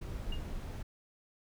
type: noise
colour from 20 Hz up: brown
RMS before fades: -39 dBFS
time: 0.01-0.83 s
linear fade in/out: 10 ms
type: tone with exponential decay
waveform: sine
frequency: 2831 Hz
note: F7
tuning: 23 cents sharp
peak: -38 dBFS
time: 0.32-0.43 s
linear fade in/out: 5 ms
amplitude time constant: 23 ms
effects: none